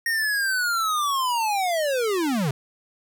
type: linear sweep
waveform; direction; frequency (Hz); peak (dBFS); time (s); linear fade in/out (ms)
square; down; 1864 to 125.4; -22; 0.06-2.51; 2
effects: none